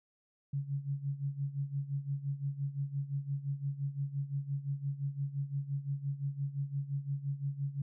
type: tone with tremolo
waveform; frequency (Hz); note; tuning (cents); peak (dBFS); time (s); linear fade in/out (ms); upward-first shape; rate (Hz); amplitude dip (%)
sine; 140; C#3; +18; -30; 0.53-7.82; 5; sine; 5.8; 80
effects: none